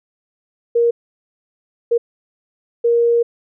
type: tone bursts at uneven times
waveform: sine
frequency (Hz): 470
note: A#4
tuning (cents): +14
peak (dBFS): -11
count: 3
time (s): 0.75-0.91 / 1.91-1.98 / 2.84-3.23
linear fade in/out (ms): 10
effects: none